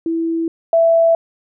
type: tone pair in turn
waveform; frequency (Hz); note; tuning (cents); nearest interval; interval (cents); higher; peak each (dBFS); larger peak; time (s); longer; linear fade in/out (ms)
sine; 329.6 / 663.2; E4 / E5; 0 / +10; octave; 1210; second; -16 / -9; second; 0.06-0.48 / 0.73-1.15; neither; 2
effects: none